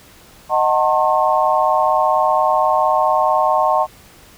sine chord, D# diminished seventh, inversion none, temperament just, 622.3 / 746.7 / 896 / 1075.3 Hz, D#5 / F#5 / A5 / C6, 0 / +16 / +31 / +47 cents, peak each -18 dBFS, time 0.49-3.87 s, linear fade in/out 50 ms, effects pink hiss -45 dBFS RMS until 4.37 s

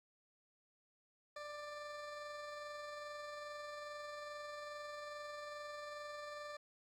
20% pulse tone with amplitude modulation, 591 Hz, D5, 11 cents sharp, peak -40 dBFS, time 1.36-6.57 s, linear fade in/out 5 ms, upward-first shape sine, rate 22.4 Hz, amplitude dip 25%, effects low-pass 6000 Hz 12 dB/octave + 12-bit

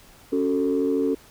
sine chord, F# minor, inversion second, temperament just, 277.5 / 370 / 444 Hz, C#4 / F#4 / A4, +2 / 0 / +16 cents, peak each -22 / -26 / -23 dBFS, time 0.32-1.15 s, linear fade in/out 10 ms, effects tanh soft clip ceiling -13 dBFS + pink hiss -51 dBFS RMS until 1.3 s

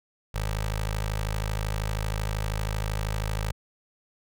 15% pulse tone with notch filter, 52.8 Hz, G#1, 29 cents sharp, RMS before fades -29 dBFS, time 0.34-3.52 s, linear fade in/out 10 ms, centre 250 Hz, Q 0.57, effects none

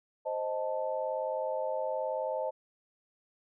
sine chord, A diminished, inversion first, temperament equal, 523.3 / 622.3 / 880 Hz, C5 / Eb5 / A5, 0 / 0 / 0 cents, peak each -34 / -34 / -37 dBFS, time 0.25-2.51 s, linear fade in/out 20 ms, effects none

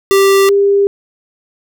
square / sine tone pair in turn, 392 / 400 Hz, G4 / G4, 0 / +35 cents, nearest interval unison, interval 35 cents, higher second, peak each -7 dBFS, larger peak neither, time 0.11-0.49 / 0.49-0.87 s, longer neither, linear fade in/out 0 ms, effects none

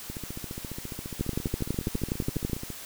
two click trains, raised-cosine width 3 ms, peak -23 / -14 dBFS, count 39 / 17, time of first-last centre 0.1-2.703 / 1.21-2.532 s, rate 14.6 / 12.1 Hz, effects white hiss -42 dBFS RMS until 2.85 s

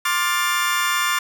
30% pulse chord, D minor seventh, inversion third, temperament just, 1057.2 / 1174.7 / 1409.6 / 1762 Hz, C6 / D6 / F6 / A6, +18 / 0 / +16 / +2 cents, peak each -22 dBFS, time 0.05-1.19 s, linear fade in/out 5 ms, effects none

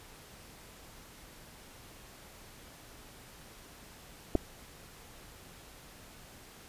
clicks, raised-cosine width 2 ms, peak -14 dBFS, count 2, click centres 4.352 / 4.355 s, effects pink hiss -53 dBFS RMS until 6.68 s + resampled to 32000 Hz

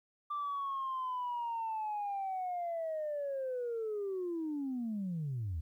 sine linear sweep, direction down, 1181 to 72.6 Hz, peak -33 dBFS, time 0.3-5.61 s, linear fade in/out 10 ms, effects tanh soft clip ceiling -31 dBFS + 12-bit

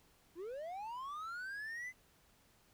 triangle linear sweep, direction up, 315 to 2056 Hz, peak -40 dBFS, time 0.35-1.93 s, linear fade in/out 50 ms, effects pink hiss -69 dBFS RMS until 2.73 s

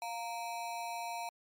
square ring-modulated tone, 814 Hz, G#5, 35 cents flat, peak -35 dBFS, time 0.02-1.29 s, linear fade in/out 0 ms, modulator 113 Hz, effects MP3 64 kbps

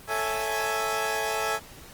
20% pulse chord, A major seventh, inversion none, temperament equal, 440 / 554.4 / 659.3 / 830.6 Hz, A4 / C#5 / E5 / G#5, 0 / 0 / 0 / 0 cents, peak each -26 / -31 / -27 / -25 dBFS, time 0.07-1.6 s, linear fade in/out 50 ms, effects pink hiss -47 dBFS RMS until 1.93 s + Opus 32 kbps

